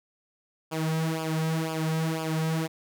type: tone with flanger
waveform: sawtooth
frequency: 160 Hz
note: D#3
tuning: 49 cents sharp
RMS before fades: -28 dBFS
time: 0.71-2.68 s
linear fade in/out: 20 ms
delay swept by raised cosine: 0.5 to 3.5 ms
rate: 2 Hz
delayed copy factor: -0.8
effects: none